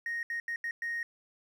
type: tone bursts at uneven times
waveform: triangle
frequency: 1864.7 Hz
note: A#6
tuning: in tune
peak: -29 dBFS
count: 5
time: 0.06-0.23 / 0.3-0.4 / 0.48-0.56 / 0.64-0.71 / 0.82-1.03 s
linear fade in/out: 2 ms
effects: tanh soft clip ceiling -28 dBFS